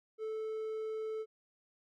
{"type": "tone", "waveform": "triangle", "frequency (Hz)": 437.8, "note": "A4", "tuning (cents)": -9, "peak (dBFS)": -34, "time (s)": [0.18, 1.26], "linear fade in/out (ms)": 50, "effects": []}